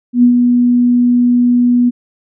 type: tone with ADSR envelope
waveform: sine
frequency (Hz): 243.8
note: B3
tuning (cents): -22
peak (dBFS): -3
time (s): 0.13-1.91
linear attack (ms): 100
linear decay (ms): 96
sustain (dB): -4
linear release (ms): 27
effects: none